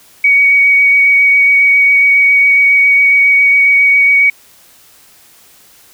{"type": "tone with vibrato", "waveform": "sine", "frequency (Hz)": 2249, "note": "C#7", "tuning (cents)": 24, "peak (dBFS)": -5, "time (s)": [0.24, 4.3], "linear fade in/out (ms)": 5, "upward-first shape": "square", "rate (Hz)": 7.3, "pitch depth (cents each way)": 9, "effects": ["white hiss -44 dBFS RMS until 5.93 s"]}